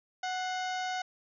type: harmonic tone with a mistuned harmonic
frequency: 740 Hz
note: F#5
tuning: in tune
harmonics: 1 / 2 / 3 / 4 / 5 / 6 / 7 / 8 / 9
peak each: -33 / -39 / -43 / -45 / -47 / -49 / -50 / -51 / -52 dBFS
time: 0.23-1.02 s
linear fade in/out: 5 ms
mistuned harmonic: 3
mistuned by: -81 cents
effects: none